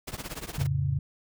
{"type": "noise with tremolo", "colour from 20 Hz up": "pink", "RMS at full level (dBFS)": -34, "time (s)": [0.07, 0.67], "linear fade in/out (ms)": 10, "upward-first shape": "triangle", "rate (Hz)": 17, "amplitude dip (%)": 95}
{"type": "chord", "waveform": "sine", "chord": "F augmented", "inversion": "none", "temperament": "equal", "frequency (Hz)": [87.31, 110, 138.59], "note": ["F2", "A2", "C#3"], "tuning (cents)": [0, 0, 0], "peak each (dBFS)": [-31, -32, -26], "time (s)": [0.58, 0.99], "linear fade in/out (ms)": 5}
{"effects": []}